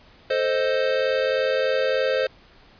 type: chord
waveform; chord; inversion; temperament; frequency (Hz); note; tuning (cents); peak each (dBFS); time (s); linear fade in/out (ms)
square; A diminished; none; equal; 440 / 523.3 / 622.3; A4 / C5 / Eb5; 0 / 0 / 0; -28 / -22 / -28; 0.3-2.27; 5
effects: pink hiss -52 dBFS RMS until 2.79 s + resampled to 11025 Hz